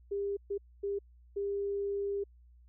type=tone bursts at uneven times; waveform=sine; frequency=401 Hz; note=G4; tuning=39 cents sharp; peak=-31 dBFS; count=4; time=0.11-0.37 / 0.5-0.58 / 0.83-0.99 / 1.36-2.24 s; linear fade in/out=10 ms; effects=added 60 Hz sine -56 dBFS peak until 2.68 s